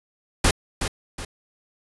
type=noise with echo; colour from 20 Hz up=pink; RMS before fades=-17 dBFS; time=0.44-0.51 s; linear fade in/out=5 ms; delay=370 ms; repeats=2; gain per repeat=-8 dB; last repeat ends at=1.25 s; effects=resampled to 24000 Hz